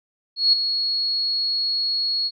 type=tone with ADSR envelope; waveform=sine; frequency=4332 Hz; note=C#8; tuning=41 cents flat; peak=-11 dBFS; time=0.36-2.31 s; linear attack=170 ms; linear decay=6 ms; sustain=-9 dB; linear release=47 ms; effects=none